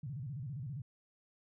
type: tone with vibrato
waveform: sine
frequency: 133.1 Hz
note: C3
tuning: 30 cents sharp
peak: -39 dBFS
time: 0.03-0.82 s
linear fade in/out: 5 ms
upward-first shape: square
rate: 15 Hz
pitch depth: 210 cents each way
effects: none